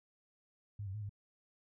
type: tone with pitch steps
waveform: sine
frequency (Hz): 102.7 / 95.4 / 106.8 / 101.5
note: G#2 / G2 / G#2 / G#2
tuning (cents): -19 / -47 / +49 / -39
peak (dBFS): -39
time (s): 0.79-1.094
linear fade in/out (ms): 5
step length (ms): 76
effects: none